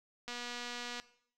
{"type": "click train", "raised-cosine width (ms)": 0.2, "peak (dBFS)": -25, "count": 175, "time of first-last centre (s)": [0.28, 0.999], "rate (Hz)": 242, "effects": ["noise-tail reverb RT60 0.6 s tail -17 dB re dry"]}